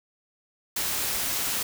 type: noise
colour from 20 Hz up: white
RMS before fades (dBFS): -28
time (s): 0.76-1.63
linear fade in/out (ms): 5
effects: none